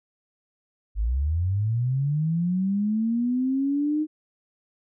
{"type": "linear sweep", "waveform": "sine", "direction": "up", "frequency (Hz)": [48.32, 311.1], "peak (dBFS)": -21, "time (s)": [0.95, 4.07], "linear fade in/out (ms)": 50, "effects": []}